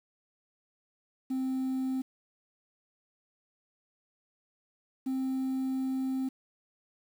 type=tone pair in turn; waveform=sine; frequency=261.6 / 263 Hz; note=C4 / C4; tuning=0 / +9 cents; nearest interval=unison; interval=9 cents; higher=second; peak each=-26 dBFS; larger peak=neither; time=1.3-2.02 / 5.06-6.29 s; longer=second; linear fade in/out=10 ms; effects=tanh soft clip ceiling -28 dBFS + 9-bit